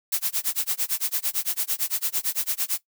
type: noise with tremolo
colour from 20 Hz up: blue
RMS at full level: -23 dBFS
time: 0.12-2.78 s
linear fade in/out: 5 ms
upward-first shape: sine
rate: 8.9 Hz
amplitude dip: 100%
effects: noise-tail reverb RT60 0.1 s tail -17 dB re dry